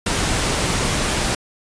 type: noise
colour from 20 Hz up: pink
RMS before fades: -20 dBFS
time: 0.06-1.35 s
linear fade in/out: 5 ms
effects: resampled to 22050 Hz